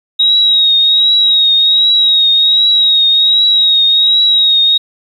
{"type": "tone with vibrato", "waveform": "sine", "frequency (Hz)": 3795, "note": "A#7", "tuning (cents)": 30, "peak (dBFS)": -6, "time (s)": [0.19, 4.78], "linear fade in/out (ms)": 10, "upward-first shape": "triangle", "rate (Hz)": 1.3, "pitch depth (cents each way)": 48, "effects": ["7-bit"]}